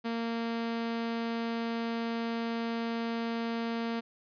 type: tone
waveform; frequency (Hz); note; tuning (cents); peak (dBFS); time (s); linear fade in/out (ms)
sawtooth; 230.6; A#3; -19; -27; 0.04-4.01; 20
effects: resampled to 11025 Hz